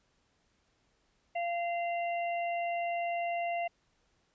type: harmonic tone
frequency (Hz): 690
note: F5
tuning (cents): -21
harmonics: 1 / 3 / 4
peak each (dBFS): -31 / -41 / -43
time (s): 1.35-3.68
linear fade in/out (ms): 10
effects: pink hiss -73 dBFS RMS until 4.34 s + resampled to 16000 Hz